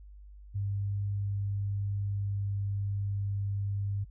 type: tone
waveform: sine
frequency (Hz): 100.1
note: G2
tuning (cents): +37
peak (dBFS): -29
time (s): 0.54-4.05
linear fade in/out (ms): 20
effects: added 50 Hz sine -47 dBFS peak until 4.1 s